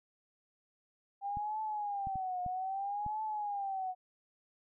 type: tone with vibrato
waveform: sine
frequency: 792 Hz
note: G5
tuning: 18 cents sharp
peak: -34 dBFS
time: 1.21-3.95 s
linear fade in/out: 50 ms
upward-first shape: triangle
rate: 0.62 Hz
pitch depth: 170 cents each way
type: clicks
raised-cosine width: 5 ms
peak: -32 dBFS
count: 5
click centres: 1.371 / 2.071 / 2.157 / 2.463 / 3.064 s
effects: none